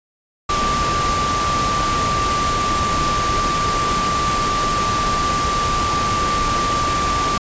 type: tone in noise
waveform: sine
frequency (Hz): 1174.7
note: D6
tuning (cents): 0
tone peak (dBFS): -18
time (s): 0.49-7.38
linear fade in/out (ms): 5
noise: pink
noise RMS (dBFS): -22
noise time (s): 0.49-7.38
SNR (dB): +1
effects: resampled to 16000 Hz